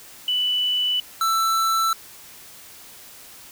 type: tone pair in turn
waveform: sine / square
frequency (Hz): 2978 / 1329.5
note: F#7 / E6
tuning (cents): +11 / +14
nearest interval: octave + major second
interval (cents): 1397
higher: first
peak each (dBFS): -19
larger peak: neither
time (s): 0.28-1 / 1.21-1.93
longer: neither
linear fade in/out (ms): 2
effects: white hiss -44 dBFS RMS until 3.51 s